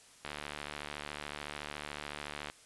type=click train; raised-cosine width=0.3 ms; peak=-23 dBFS; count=167; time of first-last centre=0.25-2.499 s; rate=73.8 Hz; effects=white hiss -59 dBFS RMS until 2.65 s + resampled to 24000 Hz